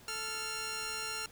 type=tone pair together; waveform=10% pulse; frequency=436.9 / 1387 Hz; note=A4 / F6; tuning=-12 / -12 cents; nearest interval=octave + minor sixth; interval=2000 cents; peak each=-35 / -29 dBFS; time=0.08-1.26 s; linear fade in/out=2 ms; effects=pink hiss -57 dBFS RMS until 1.31 s